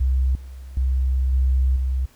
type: tone with level steps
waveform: sine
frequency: 65 Hz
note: C2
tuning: 11 cents flat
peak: -16 / -34 / -17 / -15 / -19 dBFS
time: 0-2.06 s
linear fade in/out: 10 ms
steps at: 0.35 / 0.77 / 1.33 / 1.76 s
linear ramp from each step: 2 ms
effects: pink hiss -55 dBFS RMS until 2.15 s